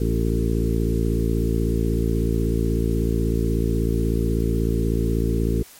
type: harmonic tone with a mistuned harmonic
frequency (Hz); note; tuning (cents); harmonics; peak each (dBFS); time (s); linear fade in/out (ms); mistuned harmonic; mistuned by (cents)
56.3; A1; +40; 1 / 2 / 3 / 4 / 5 / 6 / 7 / 8; -22 / -25 / -27 / -28 / -29 / -30 / -30 / -31; 0-5.63; 5; 7; -17
effects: white hiss -46 dBFS RMS until 5.79 s + MP3 64 kbps